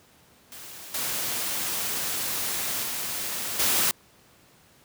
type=noise with level steps; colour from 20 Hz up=white; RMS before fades=-42 / -29 / -31 / -23 dBFS; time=0.52-3.91 s; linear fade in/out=0 ms; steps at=0.94 / 2.83 / 3.59 s; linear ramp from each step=5 ms; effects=pink hiss -57 dBFS RMS until 4.84 s + high-pass 80 Hz 12 dB/octave